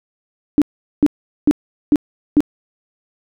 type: tone bursts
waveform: sine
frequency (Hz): 293.7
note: D4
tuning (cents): 0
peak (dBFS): -7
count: 5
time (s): 0.58-2.405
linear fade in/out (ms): 0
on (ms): 37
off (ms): 410
effects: none